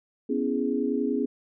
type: chord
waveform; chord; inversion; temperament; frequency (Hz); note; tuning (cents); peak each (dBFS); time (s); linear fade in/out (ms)
sine; C# minor seventh; third; equal; 246.9 / 277.2 / 329.6 / 415.3; B3 / C#4 / E4 / G#4; 0 / 0 / 0 / 0; -28 / -28 / -33 / -29; 0.29-1.26; 10
effects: none